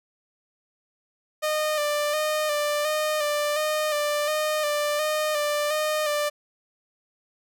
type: tone with vibrato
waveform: sawtooth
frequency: 602 Hz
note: D5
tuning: 43 cents sharp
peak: -19 dBFS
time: 1.42-6.3 s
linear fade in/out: 20 ms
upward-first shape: square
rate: 1.4 Hz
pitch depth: 32 cents each way
effects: none